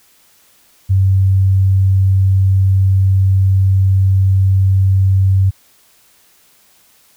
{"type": "tone", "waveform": "sine", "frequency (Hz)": 95.9, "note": "G2", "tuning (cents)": -37, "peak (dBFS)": -8, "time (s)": [0.89, 5.51], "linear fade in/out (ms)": 20, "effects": ["white hiss -51 dBFS RMS until 7.16 s"]}